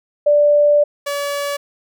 sine / sawtooth tone pair in turn, 587 / 570.9 Hz, D5 / D5, -1 / -49 cents, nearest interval unison, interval 48 cents, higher first, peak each -9 / -16 dBFS, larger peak first, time 0.26-0.84 / 1.06-1.57 s, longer first, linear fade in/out 10 ms, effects none

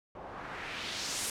white noise with low-pass filter sweep, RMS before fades -39 dBFS, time 0.15-1.3 s, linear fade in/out 2 ms, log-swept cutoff 650 to 10000 Hz, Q 1.4, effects none

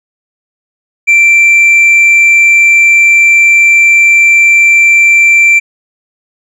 triangle tone with tanh clipping, 2349 Hz, D7, in tune, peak -3 dBFS, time 1.07-5.6 s, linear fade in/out 20 ms, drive 7 dB, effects none

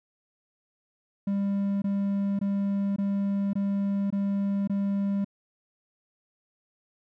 triangle tone bursts, 199 Hz, G3, 26 cents sharp, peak -22 dBFS, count 7, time 1.27-5.246 s, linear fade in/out 5 ms, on 550 ms, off 21 ms, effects none

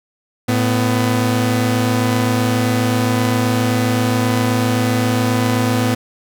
sawtooth tone pair together, 111.3 / 250.2 Hz, A2 / B3, +20 / +23 cents, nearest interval octave + major second, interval 1403 cents, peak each -13 dBFS, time 0.48-5.95 s, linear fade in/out 10 ms, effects none

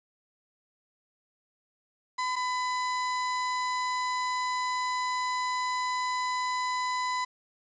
35% pulse tone pair in turn, 1008 / 1002.2 Hz, B5 / B5, +35 / +25 cents, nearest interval unison, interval 10 cents, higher first, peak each -26 dBFS, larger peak neither, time 2.18-2.36 / 2.36-7.25 s, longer second, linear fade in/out 10 ms, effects resampled to 16000 Hz + 9-bit

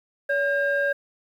sine tone pair together, 567.4 / 1607 Hz, C#5 / G6, +40 / +43 cents, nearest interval octave + tritone, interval 1803 cents, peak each -22 dBFS, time 0.29-0.93 s, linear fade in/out 10 ms, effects tanh soft clip ceiling -15 dBFS + 9-bit

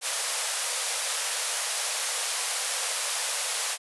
white band-pass noise, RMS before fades -30 dBFS, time 0.01-3.78 s, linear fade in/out 50 ms, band 460 to 11000 Hz, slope 96 dB/octave, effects none

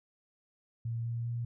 sine tone with pitch steps, 115.8 / 117.08 / 118.37 Hz, A#2 / A#2 / A#2, -11 / +8 / +27 cents, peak -32 dBFS, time 0.85-1.45 s, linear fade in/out 5 ms, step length 200 ms, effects none

